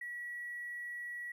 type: tone with hard clipping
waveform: triangle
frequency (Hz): 1931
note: B6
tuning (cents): -39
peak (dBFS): -40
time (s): 0.01-1.32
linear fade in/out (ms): 5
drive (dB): 3
effects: none